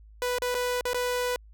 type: tone with dropouts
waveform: sawtooth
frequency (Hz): 493.9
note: B4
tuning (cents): 0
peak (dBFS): -22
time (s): 0.22-1.36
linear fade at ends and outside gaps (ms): 1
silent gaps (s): 0.385-0.42 / 0.544-0.549 / 0.81-0.853 / 0.933-0.944
effects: added 53 Hz sine -48 dBFS peak until 1.53 s